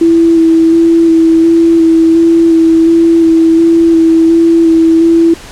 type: tone with vibrato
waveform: sine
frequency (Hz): 329.6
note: E4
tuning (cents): 0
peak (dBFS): -3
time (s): 0.01-5.34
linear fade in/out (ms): 5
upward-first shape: square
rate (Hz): 1.4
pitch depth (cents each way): 14
effects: pink hiss -30 dBFS RMS until 5.51 s + low-pass 9000 Hz 12 dB/octave